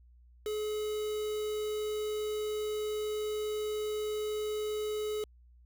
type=tone with quantisation; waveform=triangle; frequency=425.2 Hz; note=G#4; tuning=41 cents sharp; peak=-30 dBFS; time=0.46-5.24 s; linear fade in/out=2 ms; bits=7; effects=added 60 Hz sine -56 dBFS peak until 5.65 s